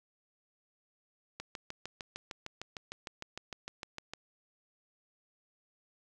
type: click train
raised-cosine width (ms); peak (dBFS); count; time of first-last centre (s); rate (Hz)
0.2; -23; 19; 1.4-4.136; 6.58
effects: none